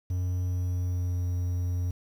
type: tone with pitch glide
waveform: triangle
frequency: 90.5 to 88.95 Hz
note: F#2 to F2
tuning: -38 to +32 cents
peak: -24 dBFS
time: 0.1-1.91 s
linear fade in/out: 5 ms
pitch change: -30 cents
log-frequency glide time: 0.35-1.31 s
effects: 9-bit